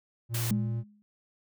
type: tone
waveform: triangle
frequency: 116.54 Hz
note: A#2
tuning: in tune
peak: -27 dBFS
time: 0.29-0.84 s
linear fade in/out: 50 ms
type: noise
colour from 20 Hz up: white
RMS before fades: -35 dBFS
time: 0.34-0.51 s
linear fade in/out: 5 ms
type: tone with exponential decay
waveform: sine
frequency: 207.7 Hz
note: G#3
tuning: in tune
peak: -23 dBFS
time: 0.51-1.02 s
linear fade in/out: 0 ms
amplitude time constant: 110 ms
effects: none